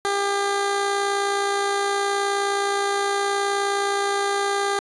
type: tone with amplitude modulation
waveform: 15% pulse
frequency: 400.4 Hz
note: G4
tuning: 37 cents sharp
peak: -13 dBFS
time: 0.05-4.79 s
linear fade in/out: 0 ms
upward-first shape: sine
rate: 59.2 Hz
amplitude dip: 30%
effects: resampled to 24000 Hz